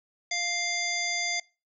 harmonic tone with a mistuned harmonic, 698.5 Hz, F5, in tune, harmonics 1 / 3 / 5 / 7 / 9 / 10, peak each -37 / -30 / -37 / -33 / -35 / -41 dBFS, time 0.31-1.4 s, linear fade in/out 5 ms, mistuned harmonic 7, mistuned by -21 cents, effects noise-tail reverb RT60 0.3 s tail -23 dB re dry

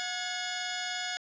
10% pulse tone pair together, 726.3 / 1687 Hz, F#5 / G#6, -32 / +27 cents, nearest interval octave + minor third, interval 1459 cents, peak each -26 dBFS, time 0-1.17 s, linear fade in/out 0 ms, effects resampled to 16000 Hz + 9-bit

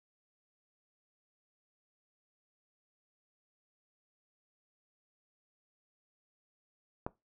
click, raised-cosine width 1 ms, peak -21 dBFS, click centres 7.065 s, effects noise-tail reverb RT60 0.2 s tail -19 dB re dry

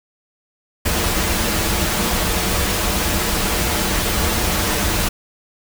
pink noise with comb filter, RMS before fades -19 dBFS, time 0.85-5.09 s, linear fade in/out 10 ms, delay 7.5 ms, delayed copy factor -0.55, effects none

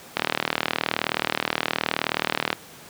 click train, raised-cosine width 0.3 ms, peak -4 dBFS, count 93, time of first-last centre 0.17-2.529 s, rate 39 Hz, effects pink hiss -44 dBFS RMS until 2.89 s + high-pass 150 Hz 12 dB/octave

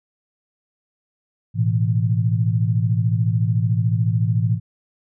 sine chord, A suspended second, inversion none, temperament just, 110 / 123.75 / 165 Hz, A2 / B2 / E3, 0 / +4 / +2 cents, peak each -18 / -22 / -23 dBFS, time 1.54-4.6 s, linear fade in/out 50 ms, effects none

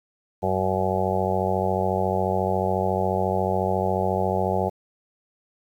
harmonic tone, 94.1 Hz, F#2, 30 cents sharp, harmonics 1 / 2 / 4 / 5 / 6 / 7 / 8 / 9, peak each -29 / -29 / -29 / -29 / -29 / -29 / -29 / -29 dBFS, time 0.42-4.7 s, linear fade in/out 20 ms, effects 9-bit

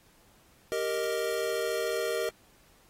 square chord, Eb major, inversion first, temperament equal, 392 / 466.2 / 622.3 Hz, G4 / Bb4 / Eb5, 0 / 0 / 0 cents, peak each -35 / -32 / -34 dBFS, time 0.72-2.29 s, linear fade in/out 0 ms, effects pink hiss -62 dBFS RMS until 2.89 s + AAC 48 kbps

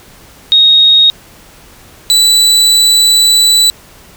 sine / 35% pulse tone pair in turn, 3743 / 3966 Hz, A#7 / B7, +6 / +7 cents, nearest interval minor second, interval 101 cents, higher second, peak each -3 dBFS, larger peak neither, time 0.52-1.1 / 2.1-3.7 s, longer second, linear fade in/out 0 ms, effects pink hiss -39 dBFS RMS until 4.16 s

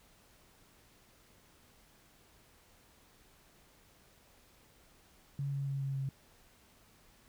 sine tone with pitch steps, 140 / 138.87 / 137.75 / 136.64 / 135.54 Hz, C#3 / C#3 / C#3 / C#3 / C#3, +18 / +3 / -11 / -25 / -39 cents, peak -33 dBFS, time 5.39-6.09 s, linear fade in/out 2 ms, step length 140 ms, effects pink hiss -64 dBFS RMS until 7.28 s

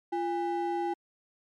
triangle ring-modulated tone, 580 Hz, D5, 22 cents flat, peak -23 dBFS, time 0.12-0.94 s, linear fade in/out 10 ms, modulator 235 Hz, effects MP3 96 kbps

